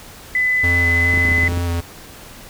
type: tone with pitch glide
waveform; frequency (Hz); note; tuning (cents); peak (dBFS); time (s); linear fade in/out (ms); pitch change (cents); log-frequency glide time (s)
sine; 2006 to 2018; B6 to B6; +26 to +37; -14; 0.35-1.48; 2; +11; 0.66-0.99
type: tone with vibrato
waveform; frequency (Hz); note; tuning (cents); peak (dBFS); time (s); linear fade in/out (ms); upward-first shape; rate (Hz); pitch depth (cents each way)
square; 86.1; F2; -24; -19; 0.63-1.81; 10; square; 2.4; 16
type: clicks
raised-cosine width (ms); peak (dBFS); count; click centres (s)
3; -14; 10; 1.138 / 1.175 / 1.252 / 1.287 / 1.318 / 1.382 / 1.435 / 1.489 / 1.522 / 1.574
effects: pink hiss -39 dBFS RMS until 2.49 s